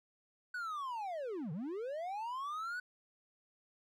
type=linear two-way sweep; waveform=triangle; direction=down then up; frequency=1502 to 141.3 to 1502 Hz; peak=-36 dBFS; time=0.54-2.8 s; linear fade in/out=5 ms; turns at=1.52 s; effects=none